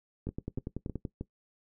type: two click trains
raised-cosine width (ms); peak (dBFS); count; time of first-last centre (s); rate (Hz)
3; -22 / -23; 9 / 4; 0.29-1.052 / 0.27-1.21; 10.5 / 3.19
effects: noise-tail reverb RT60 0.1 s tail -18 dB re dry